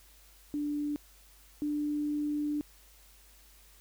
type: tone pair in turn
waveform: sine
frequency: 293.7 / 295.9 Hz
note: D4 / D4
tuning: 0 / +13 cents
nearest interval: unison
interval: 13 cents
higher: second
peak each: -30 / -29 dBFS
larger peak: second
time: 0.54-0.96 / 1.62-2.61 s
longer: second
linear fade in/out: 0 ms
effects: added 50 Hz sine -59 dBFS peak until 3.8 s + white hiss -60 dBFS RMS until 3.8 s